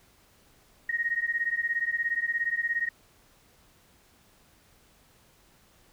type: beating tone pair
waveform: sine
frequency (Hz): 1864 / 1881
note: A#6 / A#6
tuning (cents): -1 / +15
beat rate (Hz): 17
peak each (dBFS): -29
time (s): 0.89-2.89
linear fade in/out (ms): 5
effects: pink hiss -61 dBFS RMS until 5.92 s